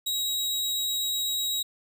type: tone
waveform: sawtooth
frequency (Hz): 3827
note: A#7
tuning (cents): +45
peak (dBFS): -23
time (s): 0.06-1.63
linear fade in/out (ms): 10
effects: none